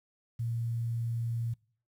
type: tone with quantisation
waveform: sine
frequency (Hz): 116.3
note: A#2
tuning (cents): -4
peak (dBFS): -30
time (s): 0.39-1.54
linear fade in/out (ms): 10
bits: 10
effects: noise-tail reverb RT60 0.5 s tail -24 dB re dry